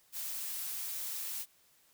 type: noise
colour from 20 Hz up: blue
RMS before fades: -39 dBFS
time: 0.12-1.46 s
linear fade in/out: 50 ms
effects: white hiss -67 dBFS RMS until 1.93 s